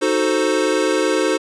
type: chord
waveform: square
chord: D# diminished seventh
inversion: none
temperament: equal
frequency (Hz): 311.1 / 370 / 440 / 523.3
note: D#4 / F#4 / A4 / C5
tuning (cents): 0 / 0 / 0 / 0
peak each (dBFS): -22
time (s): 0.01-1.38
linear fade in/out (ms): 20
effects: resampled to 22050 Hz